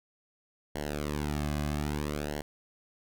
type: tone with flanger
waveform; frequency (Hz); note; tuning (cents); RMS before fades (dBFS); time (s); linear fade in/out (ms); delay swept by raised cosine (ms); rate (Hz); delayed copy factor
sawtooth; 74; D2; +14; -33; 0.75-2.42; 5; 0.8 to 2.2; 0.6; -1
effects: none